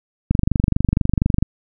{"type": "click train", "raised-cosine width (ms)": 5, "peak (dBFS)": -3, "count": 28, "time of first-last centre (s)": [0.31, 1.426], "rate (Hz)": 24.2, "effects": []}